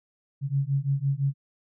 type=beating tone pair; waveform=sine; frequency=135.7 / 141.6 Hz; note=C#3 / C#3; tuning=-36 / +37 cents; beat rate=5.9 Hz; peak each=-26 dBFS; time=0.41-1.34 s; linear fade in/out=50 ms; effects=none